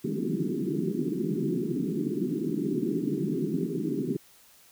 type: band-pass noise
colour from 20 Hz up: white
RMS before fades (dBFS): -29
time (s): 0.04-4.17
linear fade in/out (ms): 10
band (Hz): 140 to 400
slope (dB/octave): 96
effects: white hiss -57 dBFS RMS until 4.71 s